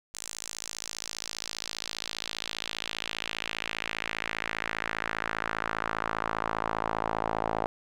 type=tone with band-pass filter sweep; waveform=sawtooth; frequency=55 Hz; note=A1; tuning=in tune; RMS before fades=-34 dBFS; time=0.14-7.66 s; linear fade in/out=0 ms; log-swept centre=7600 to 780 Hz; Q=1.9; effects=none